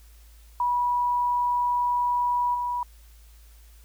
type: tone with level steps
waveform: sine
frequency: 975 Hz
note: B5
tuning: 23 cents flat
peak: -21 / -25 dBFS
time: 0.6-2.83 s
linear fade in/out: 2 ms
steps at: 2.54 s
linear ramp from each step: 10 ms
effects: added 55 Hz sine -48 dBFS peak until 3.84 s + white hiss -59 dBFS RMS until 3.84 s